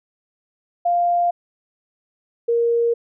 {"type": "tone pair in turn", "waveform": "sine", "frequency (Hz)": [698, 468.3], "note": ["F5", "A#4"], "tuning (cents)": [-1, 8], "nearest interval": "perfect fifth", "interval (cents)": 691, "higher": "first", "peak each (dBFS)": -15, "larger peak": "neither", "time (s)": [[0.85, 1.31], [2.48, 2.94]], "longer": "neither", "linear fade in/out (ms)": 10, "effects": []}